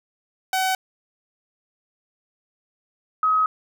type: tone pair in turn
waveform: sawtooth / sine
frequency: 755 / 1269.8 Hz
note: F#5 / D#6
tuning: +35 / +35 cents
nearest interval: major sixth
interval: 900 cents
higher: second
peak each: -16 dBFS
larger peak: neither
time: 0.53-0.75 / 3.23-3.46 s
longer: second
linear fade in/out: 2 ms
effects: none